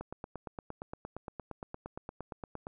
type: click train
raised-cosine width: 1 ms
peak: -26 dBFS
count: 24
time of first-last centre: 0.01-2.669 s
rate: 8.65 Hz
effects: none